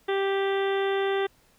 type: harmonic tone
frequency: 392 Hz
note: G4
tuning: in tune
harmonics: 1 / 2 / 3 / 4 / 5 / 6 / 7 / 8 / 9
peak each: -24 / -32 / -37 / -36 / -36 / -47 / -43 / -43 / -41 dBFS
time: 0.08-1.27 s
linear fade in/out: 10 ms
effects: pink hiss -62 dBFS RMS until 1.58 s